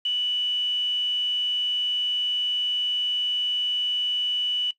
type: tone with quantisation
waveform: sine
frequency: 2960 Hz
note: F#7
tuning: in tune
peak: -22 dBFS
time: 0.05-4.71 s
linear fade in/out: 5 ms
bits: 7
effects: noise-tail reverb RT60 0.1 s tail -17 dB re dry + low-pass 6000 Hz 12 dB/octave